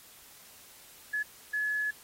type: tone bursts at uneven times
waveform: sine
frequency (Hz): 1704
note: G#6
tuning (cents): +44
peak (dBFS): -28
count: 2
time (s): 1.13-1.23 / 1.53-1.91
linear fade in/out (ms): 10
effects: white hiss -54 dBFS RMS until 2.03 s + AAC 48 kbps